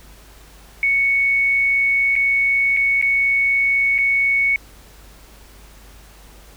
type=tone with dropouts; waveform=sine; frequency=2219 Hz; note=C#7; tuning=1 cent sharp; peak=-14 dBFS; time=0.83-4.56 s; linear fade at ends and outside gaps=1 ms; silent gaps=2.155-2.162 / 2.766-2.771 / 3.015-3.025 / 3.981-3.986 s; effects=added 50 Hz sine -44 dBFS peak until 6.56 s + pink hiss -47 dBFS RMS until 6.56 s